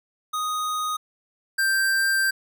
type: tone pair in turn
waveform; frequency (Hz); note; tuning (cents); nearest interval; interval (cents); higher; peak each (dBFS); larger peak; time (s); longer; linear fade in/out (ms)
square; 1245 / 1574.5; D#6 / G6; +1 / +7; major third; 406; second; -25 / -20; second; 0.33-0.97 / 1.58-2.31; second; 10
effects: none